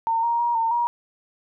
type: tone with pitch steps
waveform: sine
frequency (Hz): 910 / 937 / 948 / 909 / 951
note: A#5 / A#5 / A#5 / A#5 / A#5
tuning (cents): -42 / +9 / +29 / -44 / +34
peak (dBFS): -19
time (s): 0.07-0.87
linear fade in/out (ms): 0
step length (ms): 160
effects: none